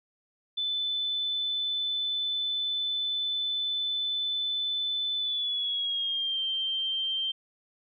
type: tone with pitch glide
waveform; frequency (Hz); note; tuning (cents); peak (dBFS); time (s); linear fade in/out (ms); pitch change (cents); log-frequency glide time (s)
sine; 3511 to 3146; A7 to G7; -4 to +6; -27; 0.57-7.32; 10; -190; 5.17-6.42
effects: none